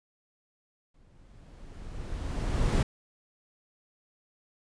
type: noise with exponential growth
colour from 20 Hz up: brown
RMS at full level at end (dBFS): -21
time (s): 0.94-2.83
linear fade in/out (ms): 5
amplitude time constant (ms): 410
effects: resampled to 22050 Hz